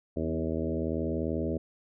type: harmonic tone with a mistuned harmonic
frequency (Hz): 80.3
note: E2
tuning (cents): -45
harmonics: 1 / 2 / 3 / 4 / 5 / 6 / 7 / 8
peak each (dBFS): -35 / -37 / -34 / -35 / -36 / -39 / -38 / -41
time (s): 0.16-1.58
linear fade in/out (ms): 10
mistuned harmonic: 3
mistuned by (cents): +19
effects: none